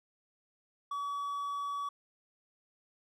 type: tone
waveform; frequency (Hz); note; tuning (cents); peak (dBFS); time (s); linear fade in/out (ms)
triangle; 1138; C#6; +45; -32; 0.91-1.89; 5
effects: none